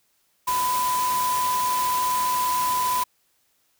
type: tone in noise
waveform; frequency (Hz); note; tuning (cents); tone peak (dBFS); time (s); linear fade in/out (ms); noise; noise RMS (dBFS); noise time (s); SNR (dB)
sine; 1000; B5; +21; -21; 0.47-3.04; 10; white; -30; 0.47-3.04; +6
effects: white hiss -67 dBFS RMS until 3.79 s